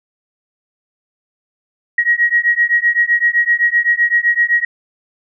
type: beating tone pair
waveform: sine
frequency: 1893 / 1900.8 Hz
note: A#6 / A#6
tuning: +26 / +33 cents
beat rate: 7.8 Hz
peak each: -14 dBFS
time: 1.98-4.65 s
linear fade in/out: 5 ms
effects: none